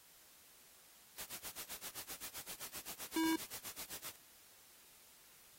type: noise with tremolo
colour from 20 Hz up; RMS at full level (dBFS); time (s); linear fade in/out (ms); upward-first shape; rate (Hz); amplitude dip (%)
white; -45; 1.18-4.16; 2; sine; 7.7; 100
type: tone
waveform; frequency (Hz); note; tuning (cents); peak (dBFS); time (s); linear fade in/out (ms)
square; 323.4; E4; -33; -33; 3.16-3.36; 5
effects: white hiss -63 dBFS RMS until 5.58 s + AAC 48 kbps